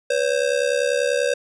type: ring-modulated tone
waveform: square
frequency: 528 Hz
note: C5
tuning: 16 cents sharp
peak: -16 dBFS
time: 0.1-1.34 s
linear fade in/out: 5 ms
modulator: 35.1 Hz
effects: resampled to 22050 Hz